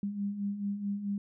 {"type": "beating tone pair", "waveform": "sine", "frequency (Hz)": [198.1, 202.7], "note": ["G3", "G#3"], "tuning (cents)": [18, -42], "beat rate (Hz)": 4.6, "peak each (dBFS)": [-39, -32], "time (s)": [0.03, 1.18], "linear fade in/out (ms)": 2, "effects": []}